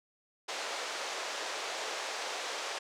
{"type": "band-pass noise", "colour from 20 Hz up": "pink", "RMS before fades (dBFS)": -38, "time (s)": [0.48, 2.79], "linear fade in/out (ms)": 10, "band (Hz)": [470, 7000], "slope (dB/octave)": 24, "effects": []}